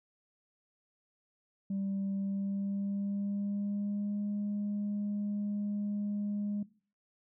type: tone with pitch glide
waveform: sine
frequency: 196 to 205.5 Hz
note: G3 to G#3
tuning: 0 to -18 cents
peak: -30 dBFS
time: 1.7-6.63 s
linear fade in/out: 5 ms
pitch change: +82 cents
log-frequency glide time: 2.13-4.21 s
effects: noise-tail reverb RT60 0.4 s tail -19 dB re dry + tanh soft clip ceiling -29 dBFS